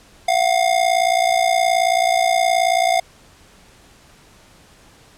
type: ring-modulated tone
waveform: square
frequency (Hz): 710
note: F5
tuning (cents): +28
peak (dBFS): -12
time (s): 0.28-3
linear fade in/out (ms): 5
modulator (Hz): 29.4
effects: pink hiss -49 dBFS RMS until 5.17 s + low-pass 10000 Hz 12 dB/octave